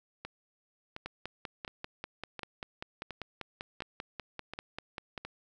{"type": "two click trains", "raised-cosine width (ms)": 0.3, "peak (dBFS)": [-24, -22], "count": [8, 22], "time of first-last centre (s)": [[0.25, 5.25], [1.06, 5.178]], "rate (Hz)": [1.4, 5.1], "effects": []}